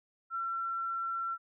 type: tone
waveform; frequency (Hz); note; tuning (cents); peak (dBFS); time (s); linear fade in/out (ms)
sine; 1354; E6; +46; -32; 0.3-1.38; 50
effects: none